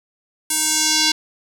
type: tone with band-pass filter sweep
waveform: square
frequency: 311.1 Hz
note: D#4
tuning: in tune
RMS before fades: -18 dBFS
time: 0.5-1.12 s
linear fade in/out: 5 ms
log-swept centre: 9500 to 4500 Hz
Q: 1.9
effects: none